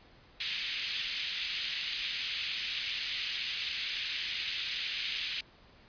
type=band-pass noise; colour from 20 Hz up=pink; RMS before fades=-36 dBFS; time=0.4-5.41 s; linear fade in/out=5 ms; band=2400 to 4400 Hz; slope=24 dB/octave; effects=pink hiss -59 dBFS RMS until 5.88 s + resampled to 11025 Hz